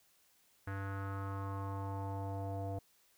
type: tone with low-pass filter sweep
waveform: square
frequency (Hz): 98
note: G2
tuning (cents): 0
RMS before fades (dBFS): -40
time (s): 0.67-2.79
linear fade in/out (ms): 5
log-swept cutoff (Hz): 1600 to 650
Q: 4.1
effects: white hiss -70 dBFS RMS until 3.17 s